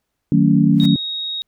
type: chord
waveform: sine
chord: D# half-diminished seventh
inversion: none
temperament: just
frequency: 155.56 / 186.68 / 224 / 280 Hz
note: D#3 / F#3 / A3 / C#4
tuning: 0 / +16 / +31 / +18 cents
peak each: -16 dBFS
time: 0.32-0.96 s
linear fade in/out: 2 ms
type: noise with exponential growth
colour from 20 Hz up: pink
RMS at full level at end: -30 dBFS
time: 0.71-0.86 s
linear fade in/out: 5 ms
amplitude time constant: 32 ms
type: tone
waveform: sine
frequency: 3764 Hz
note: A#7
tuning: 16 cents sharp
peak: -22 dBFS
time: 0.8-1.42 s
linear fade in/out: 0 ms
effects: pink hiss -75 dBFS RMS until 1.47 s